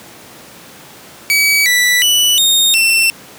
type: tone with pitch steps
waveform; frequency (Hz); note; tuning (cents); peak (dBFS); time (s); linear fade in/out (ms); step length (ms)
sawtooth; 2278 / 1969 / 2964 / 3694 / 2692; C#7 / B6 / F#7 / A#7 / E7; +47 / -6 / +2 / -16 / +36; -6; 1.3-3.1; 0; 360
effects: pink hiss -37 dBFS RMS until 3.38 s + high-pass 150 Hz 12 dB/octave